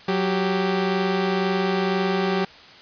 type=tone pair together; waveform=sawtooth; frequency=185 / 392 Hz; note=F#3 / G4; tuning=0 / 0 cents; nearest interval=octave + minor second; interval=1300 cents; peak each=-19 / -19 dBFS; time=0.08-2.45 s; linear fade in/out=5 ms; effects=white hiss -45 dBFS RMS until 2.81 s + resampled to 11025 Hz